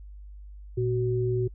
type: tone pair together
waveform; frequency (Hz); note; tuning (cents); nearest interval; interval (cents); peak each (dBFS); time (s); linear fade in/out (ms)
sine; 117.6 / 373.4; A#2 / F#4; +16 / +16; octave + minor sixth; 2000; -26 / -26; 0.77-1.48; 10
effects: noise-tail reverb RT60 0.1 s tail -25 dB re dry + added 50 Hz sine -41 dBFS peak until 1.54 s